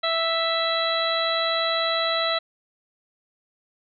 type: harmonic tone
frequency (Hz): 659.3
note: E5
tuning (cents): 0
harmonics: 1 / 2 / 3 / 4 / 5 / 6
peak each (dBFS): -26 / -27 / -30 / -36 / -32 / -26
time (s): 0.03-2.39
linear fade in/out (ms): 10
effects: none